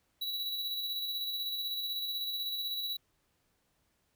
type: tone with tremolo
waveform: square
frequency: 3923 Hz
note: B7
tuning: 12 cents flat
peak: -33 dBFS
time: 0.21-2.97 s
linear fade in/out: 10 ms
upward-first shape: square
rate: 16 Hz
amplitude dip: 30%
effects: pink hiss -75 dBFS RMS until 4.15 s